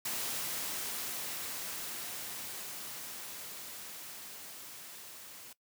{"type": "noise with level ramp", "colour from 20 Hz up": "white", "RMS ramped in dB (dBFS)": [-36, -50], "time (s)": [0.05, 5.53], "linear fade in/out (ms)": 5, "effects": ["noise-tail reverb RT60 0.1 s tail -19 dB re dry", "high-pass 100 Hz 12 dB/octave"]}